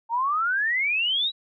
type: exponential sweep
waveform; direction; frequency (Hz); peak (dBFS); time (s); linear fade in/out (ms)
sine; up; 897 to 3951; -21; 0.09-1.32; 50
effects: none